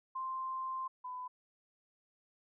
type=tone pair in turn; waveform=sine; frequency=1046.5 / 1002.8 Hz; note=C6 / B5; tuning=0 / +26 cents; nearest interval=minor second; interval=74 cents; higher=first; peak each=-36 / -40 dBFS; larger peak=first; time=0.15-0.88 / 1.04-1.28 s; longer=first; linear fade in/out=10 ms; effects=none